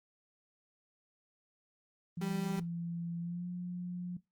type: tone with pitch glide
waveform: sine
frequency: 170 to 177.94 Hz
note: F3 to F3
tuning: -46 to +33 cents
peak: -36 dBFS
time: 2.17-4.17 s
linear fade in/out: 5 ms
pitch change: +79 cents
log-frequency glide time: 3.2-3.48 s
type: tone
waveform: 35% pulse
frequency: 196 Hz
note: G3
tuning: in tune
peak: -34 dBFS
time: 2.21-2.6 s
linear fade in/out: 5 ms
effects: noise-tail reverb RT60 0.2 s tail -19 dB re dry + Opus 24 kbps

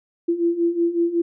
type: beating tone pair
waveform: sine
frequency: 336.8 / 342.2 Hz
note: E4 / F4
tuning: +37 / -35 cents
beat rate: 5.4 Hz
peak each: -23 / -19 dBFS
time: 0.28-1.22 s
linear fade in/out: 10 ms
effects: none

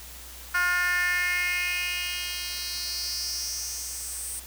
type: tone with high-pass filter sweep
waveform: 10% pulse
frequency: 356.6 Hz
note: F4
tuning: 36 cents sharp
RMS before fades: -29 dBFS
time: 0.54-4.4 s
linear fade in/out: 10 ms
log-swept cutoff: 1400 to 8800 Hz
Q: 3.9
effects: added 60 Hz sine -46 dBFS peak until 4.46 s + white hiss -44 dBFS RMS until 4.46 s

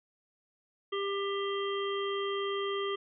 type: harmonic tone with a mistuned harmonic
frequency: 397.4 Hz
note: G4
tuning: 24 cents sharp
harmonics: 1 / 3 / 5 / 7 / 8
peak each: -32 / -37 / -43 / -49 / -40 dBFS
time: 0.92-2.96 s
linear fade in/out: 10 ms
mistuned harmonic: 7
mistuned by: -20 cents
effects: none

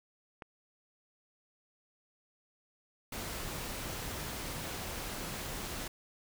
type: click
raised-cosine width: 0.5 ms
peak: -29 dBFS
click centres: 0.422 s
type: noise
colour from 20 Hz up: pink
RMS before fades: -40 dBFS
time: 3.12-5.88 s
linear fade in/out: 5 ms
effects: none

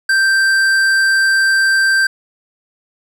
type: tone with tanh clipping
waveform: sine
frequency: 1568 Hz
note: G6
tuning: in tune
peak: -12 dBFS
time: 0.09-2.07 s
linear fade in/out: 5 ms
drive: 13 dB
effects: none

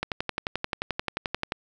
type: click train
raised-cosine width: 0.3 ms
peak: -11 dBFS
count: 18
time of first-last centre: 0.03-1.521 s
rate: 11.4 Hz
effects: none

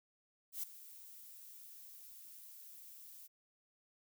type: noise with ADSR envelope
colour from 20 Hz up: violet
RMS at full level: -39 dBFS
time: 0.52-3.28 s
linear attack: 110 ms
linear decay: 10 ms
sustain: -16 dB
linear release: 23 ms
effects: none

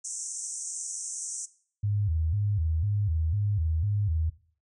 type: band-pass noise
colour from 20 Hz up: white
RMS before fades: -36 dBFS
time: 0.04-1.46 s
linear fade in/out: 10 ms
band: 5800 to 8900 Hz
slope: 96 dB/octave
type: tone with vibrato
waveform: sine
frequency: 90.8 Hz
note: F#2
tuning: 32 cents flat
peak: -24 dBFS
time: 1.83-4.3 s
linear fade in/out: 10 ms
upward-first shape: square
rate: 2 Hz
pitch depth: 220 cents each way
effects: noise-tail reverb RT60 0.5 s tail -18 dB re dry

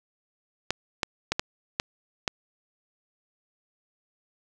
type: clicks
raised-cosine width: 0.2 ms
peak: -7 dBFS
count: 6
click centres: 0.706 / 1.032 / 1.32 / 1.395 / 1.799 / 2.278 s
effects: none

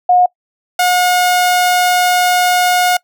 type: tone pair in turn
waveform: sine / sawtooth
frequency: 721 / 721 Hz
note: F#5 / F#5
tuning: -45 / -45 cents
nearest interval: unison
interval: 0 cents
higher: neither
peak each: -6 dBFS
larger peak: neither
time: 0.09-0.26 / 0.79-2.97 s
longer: second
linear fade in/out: 5 ms
effects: noise-tail reverb RT60 0.1 s tail -24 dB re dry

